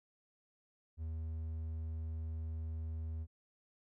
triangle tone, 80 Hz, D#2, 49 cents sharp, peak -36 dBFS, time 0.97-3.27 s, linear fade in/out 50 ms, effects none

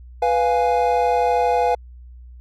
triangle chord, F diminished, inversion second, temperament equal, 493.9 / 698.5 / 830.6 Hz, Cb5 / F5 / Ab5, 0 / 0 / 0 cents, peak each -18 dBFS, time 0.22-1.75 s, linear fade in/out 5 ms, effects added 61 Hz sine -38 dBFS peak until 2.4 s

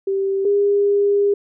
sine tone pair in turn, 390 / 404.7 Hz, G4 / G#4, -9 / -45 cents, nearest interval minor second, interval 64 cents, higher second, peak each -17 / -13 dBFS, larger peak second, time 0.07-0.45 / 0.45-1.34 s, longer second, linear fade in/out 5 ms, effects none

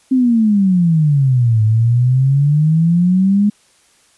sine exponential two-way sweep, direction down then up, 265.7 to 107.3 to 209.3 Hz, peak -9 dBFS, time 0.11-3.5 s, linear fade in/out 10 ms, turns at 1.63 s, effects white hiss -53 dBFS RMS until 4.17 s + resampled to 24000 Hz

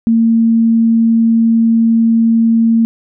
sine tone, 227.8 Hz, A#3, 40 cents flat, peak -7 dBFS, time 0.07-2.85 s, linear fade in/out 0 ms, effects none

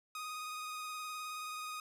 sawtooth tone with vibrato, 1244.5 Hz, D#6, in tune, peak -37 dBFS, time 0.15-1.8 s, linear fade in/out 2 ms, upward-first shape sine, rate 19 Hz, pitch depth 20 cents each way, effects resampled to 32000 Hz

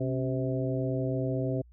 harmonic tone with a mistuned harmonic, 129.4 Hz, C3, 19 cents flat, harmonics 1 / 2 / 3 / 4 / 5, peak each -30 / -33 / -35 / -36 / -37 dBFS, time 0-1.62 s, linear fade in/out 10 ms, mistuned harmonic 2, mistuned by +87 cents, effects added 60 Hz sine -52 dBFS peak until 1.72 s

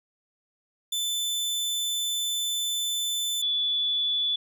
sawtooth / sine tone pair in turn, 3520 / 3452 Hz, A7 / A7, 0 / -34 cents, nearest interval unison, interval 34 cents, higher first, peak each -23 dBFS, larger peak neither, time 0.92-3.42 / 3.42-4.36 s, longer first, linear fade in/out 5 ms, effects none

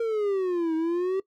triangle exponential two-way sweep, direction down then up, 465.8 to 316.9 to 389.1 Hz, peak -21 dBFS, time 0-1.2 s, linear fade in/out 5 ms, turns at 0.75 s, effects noise-tail reverb RT60 0.1 s tail -19 dB re dry

